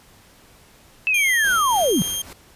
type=linear sweep; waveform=sine; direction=down; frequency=2655 to 146.83 Hz; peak=-16 dBFS; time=1.07-2.02 s; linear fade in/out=0 ms
type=tone; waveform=15% pulse; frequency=3199 Hz; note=G7; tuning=34 cents sharp; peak=-16 dBFS; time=1.14-2.22 s; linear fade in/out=5 ms
type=noise with tremolo; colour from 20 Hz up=pink; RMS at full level=-36 dBFS; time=1.44-2.33 s; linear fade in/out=2 ms; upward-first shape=triangle; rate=3.5 Hz; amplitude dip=70%
effects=pink hiss -51 dBFS RMS until 2.55 s + resampled to 32000 Hz